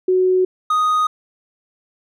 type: tone pair in turn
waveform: sine / triangle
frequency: 370 / 1244.5 Hz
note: F#4 / D#6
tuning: 0 / 0 cents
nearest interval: octave + major sixth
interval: 2100 cents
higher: second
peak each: -12 dBFS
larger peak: neither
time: 0.08-0.45 / 0.7-1.07 s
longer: neither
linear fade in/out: 5 ms
effects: none